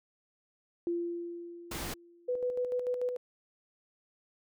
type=tone with exponential decay; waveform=sine; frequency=343.8 Hz; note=F4; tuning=27 cents flat; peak=-28 dBFS; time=0.87-2.67 s; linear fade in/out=1 ms; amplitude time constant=390 ms
type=noise; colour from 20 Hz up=pink; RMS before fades=-38 dBFS; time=1.71-1.94 s; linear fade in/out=5 ms
type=tone with tremolo; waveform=sine; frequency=496.1 Hz; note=B4; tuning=8 cents sharp; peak=-28 dBFS; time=2.28-3.17 s; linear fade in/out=10 ms; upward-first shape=square; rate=6.8 Hz; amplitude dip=45%
effects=none